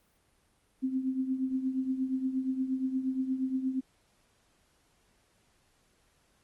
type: tone with tremolo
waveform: sine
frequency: 261.6 Hz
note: C4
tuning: in tune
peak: -25 dBFS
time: 0.82-3.81 s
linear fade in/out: 20 ms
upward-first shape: triangle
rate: 8.5 Hz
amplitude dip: 75%
effects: pink hiss -69 dBFS RMS until 6.43 s + Opus 32 kbps